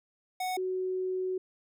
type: tone pair in turn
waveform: square / sine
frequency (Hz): 739 / 371.7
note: F#5 / F#4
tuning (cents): -2 / +8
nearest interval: octave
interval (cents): 1190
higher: first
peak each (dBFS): -31 / -29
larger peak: second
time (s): 0.4-0.57 / 0.57-1.38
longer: second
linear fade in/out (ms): 5
effects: none